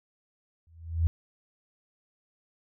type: tone with exponential growth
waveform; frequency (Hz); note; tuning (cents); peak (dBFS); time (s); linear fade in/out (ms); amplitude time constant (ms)
sine; 82.6; E2; +4; -18; 0.67-1.07; 0; 85
effects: none